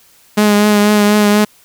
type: tone with vibrato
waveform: sawtooth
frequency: 208.3 Hz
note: G#3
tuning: 5 cents sharp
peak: -4 dBFS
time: 0.37-1.45 s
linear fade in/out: 10 ms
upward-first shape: triangle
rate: 4.1 Hz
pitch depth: 28 cents each way
effects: white hiss -48 dBFS RMS until 1.64 s